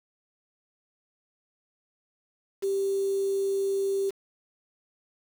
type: tone with quantisation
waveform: sine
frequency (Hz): 392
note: G4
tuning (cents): 0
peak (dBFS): -24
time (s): 2.62-4.11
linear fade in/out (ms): 20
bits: 7
effects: none